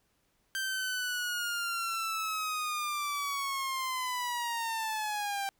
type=linear sweep; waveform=sawtooth; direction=down; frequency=1568 to 783 Hz; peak=-28 dBFS; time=0.55-5.49 s; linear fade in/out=0 ms; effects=pink hiss -73 dBFS RMS until 5.59 s